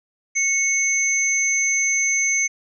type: tone pair together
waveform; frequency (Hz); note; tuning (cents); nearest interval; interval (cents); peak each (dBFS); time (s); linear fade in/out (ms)
sine; 2200 / 6231; C#7 / G8; -14 / -11; octave + tritone; 1803; -20; 0.35-2.48; 20
effects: none